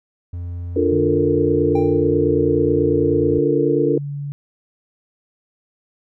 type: tone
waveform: triangle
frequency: 87.31 Hz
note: F2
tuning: in tune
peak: -23 dBFS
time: 0.33-3.39 s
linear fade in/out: 5 ms
type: chord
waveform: sine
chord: Bb major seventh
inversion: first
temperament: just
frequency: 291.4 / 349.6 / 437 / 466.2 Hz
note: D4 / F4 / A4 / Bb4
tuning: -13 / +2 / -12 / 0 cents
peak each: -20 dBFS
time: 0.76-3.98 s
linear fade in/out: 5 ms
type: tone with pitch glide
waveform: sine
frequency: 146.83 to 142.98 Hz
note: D3 to D3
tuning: 0 to -46 cents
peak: -24 dBFS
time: 0.92-4.32 s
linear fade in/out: 0 ms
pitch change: -46 cents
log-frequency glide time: 2.11-3.44 s
type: tone with exponential decay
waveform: triangle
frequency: 790 Hz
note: G5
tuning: 13 cents sharp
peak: -21 dBFS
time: 1.75-2.15 s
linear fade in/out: 5 ms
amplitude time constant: 86 ms
effects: none